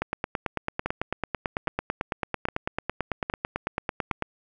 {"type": "two click trains", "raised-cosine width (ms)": 0.5, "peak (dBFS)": [-11, -12], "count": [39, 5], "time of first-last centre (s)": [[0.02, 4.224], [0.86, 4.112]], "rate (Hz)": [9.04, 1.23], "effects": []}